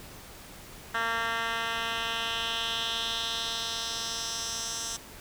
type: tone with band-pass filter sweep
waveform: 10% pulse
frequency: 228.7 Hz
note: A#3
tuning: 33 cents flat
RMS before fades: -32 dBFS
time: 0.94-4.97 s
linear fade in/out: 10 ms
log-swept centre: 1800 to 6600 Hz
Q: 2.4
effects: pink hiss -47 dBFS RMS until 5.2 s